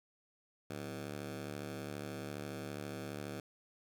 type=ring-modulated tone; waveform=15% pulse; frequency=146.83 Hz; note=D3; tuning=in tune; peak=-32 dBFS; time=0.7-3.4 s; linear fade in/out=2 ms; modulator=36.1 Hz; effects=none